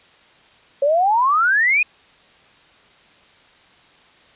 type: exponential sweep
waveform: sine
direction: up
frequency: 544 to 2532 Hz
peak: -13 dBFS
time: 0.82-1.83 s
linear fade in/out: 5 ms
effects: white hiss -51 dBFS RMS until 4.35 s + resampled to 8000 Hz